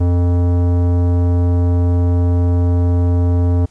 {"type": "tone with tanh clipping", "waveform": "sine", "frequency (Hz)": 87.8, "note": "F2", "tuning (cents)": 10, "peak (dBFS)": -13, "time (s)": [0, 3.66], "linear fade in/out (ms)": 10, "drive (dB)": 16, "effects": ["pink hiss -53 dBFS RMS until 3.7 s", "resampled to 22050 Hz"]}